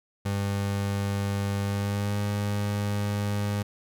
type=tone with pitch glide; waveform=30% pulse; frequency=100 to 102.51 Hz; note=G2 to G#2; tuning=+35 to -22 cents; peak=-23 dBFS; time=0.25-3.63 s; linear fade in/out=10 ms; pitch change=+43 cents; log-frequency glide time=1.64-2.17 s; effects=none